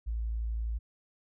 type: tone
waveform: sine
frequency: 56 Hz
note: A1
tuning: 31 cents sharp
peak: -30 dBFS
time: 0.06-0.79 s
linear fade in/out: 20 ms
effects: none